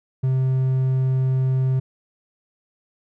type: tone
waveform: triangle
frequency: 130.81 Hz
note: C3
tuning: in tune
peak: -15 dBFS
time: 0.23-1.8 s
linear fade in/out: 10 ms
effects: none